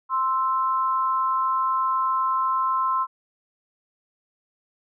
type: tone pair together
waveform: sine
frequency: 1046.5 / 1318.5 Hz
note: C6 / E6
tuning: 0 / 0 cents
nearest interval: major third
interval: 400 cents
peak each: -21 / -26 dBFS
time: 0.09-3.07 s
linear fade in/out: 50 ms
effects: none